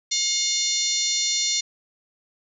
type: harmonic tone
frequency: 716 Hz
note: F5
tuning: 43 cents sharp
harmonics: 3 / 4 / 5 / 6 / 7 / 8 / 9 / 10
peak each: -33 / -37 / -28 / -26 / -35 / -26 / -31 / -30 dBFS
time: 0.11-1.61 s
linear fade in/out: 10 ms
effects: none